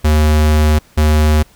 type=tone pair in turn; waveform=square; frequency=76.4 / 76.4 Hz; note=D#2 / D#2; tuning=-31 / -31 cents; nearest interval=unison; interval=0 cents; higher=neither; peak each=-9 dBFS; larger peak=neither; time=0.04-0.79 / 0.97-1.43 s; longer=first; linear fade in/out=10 ms; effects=pink hiss -48 dBFS RMS until 1.55 s